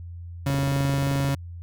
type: tone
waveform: 35% pulse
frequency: 138.59 Hz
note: C#3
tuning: in tune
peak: -20 dBFS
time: 0.46-1.35 s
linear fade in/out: 5 ms
type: click train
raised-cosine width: 2 ms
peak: -19 dBFS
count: 19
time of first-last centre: 0.5-1.289 s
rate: 22.8 Hz
effects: added 86 Hz sine -35 dBFS peak until 1.62 s